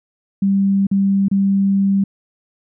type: tone with dropouts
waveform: sine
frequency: 196.4 Hz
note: G3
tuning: 4 cents sharp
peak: -12 dBFS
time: 0.42-2.04 s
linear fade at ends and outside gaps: 5 ms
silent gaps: 0.869-0.913 / 1.284-1.313 s
effects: none